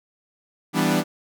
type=chord; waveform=sawtooth; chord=E minor seventh; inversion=none; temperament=equal with one note detuned; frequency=164.81 / 196 / 246.9 / 294.7 Hz; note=E3 / G3 / B3 / D4; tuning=0 / 0 / 0 / +6 cents; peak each=-20 dBFS; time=0.73-1.04 s; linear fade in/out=50 ms; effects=none